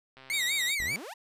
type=click train; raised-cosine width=0.3 ms; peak=-34 dBFS; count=72; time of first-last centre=0.17-0.708 s; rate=132 Hz
type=tone with vibrato; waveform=40% pulse; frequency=2100 Hz; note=C7; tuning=6 cents sharp; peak=-28 dBFS; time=0.3-0.96 s; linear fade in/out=0 ms; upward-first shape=sine; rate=5.1 Hz; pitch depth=170 cents each way
type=tone; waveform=sawtooth; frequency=3746 Hz; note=A#7; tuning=8 cents sharp; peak=-27 dBFS; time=0.33-0.75 s; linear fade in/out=10 ms
type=exponential sweep; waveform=sawtooth; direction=up; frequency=37.92 to 1011 Hz; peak=-36 dBFS; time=0.79-1.14 s; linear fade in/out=10 ms
effects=resampled to 32000 Hz